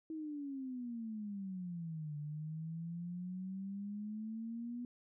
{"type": "exponential two-way sweep", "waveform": "sine", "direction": "down then up", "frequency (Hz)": [322.3, 146.83, 244.9], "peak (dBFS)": -40, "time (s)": [0.1, 4.85], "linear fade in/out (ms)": 2, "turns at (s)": 2.17, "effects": []}